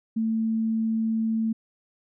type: tone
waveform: sine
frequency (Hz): 223.1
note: A3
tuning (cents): +24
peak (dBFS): -22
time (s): 0.16-1.53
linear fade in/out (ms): 10
effects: none